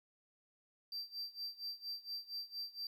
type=tone with tremolo; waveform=triangle; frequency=4693 Hz; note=D8; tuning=2 cents flat; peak=-38 dBFS; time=0.92-2.87 s; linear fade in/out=2 ms; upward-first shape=sine; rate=4.3 Hz; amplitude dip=90%; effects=13-bit